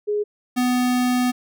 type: tone pair in turn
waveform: sine / square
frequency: 416.5 / 248.9 Hz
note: G#4 / B3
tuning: +5 / +14 cents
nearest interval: major sixth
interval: 891 cents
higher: first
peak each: -19 / -18 dBFS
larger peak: second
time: 0.07-0.24 / 0.56-1.32 s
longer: second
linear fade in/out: 20 ms
effects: none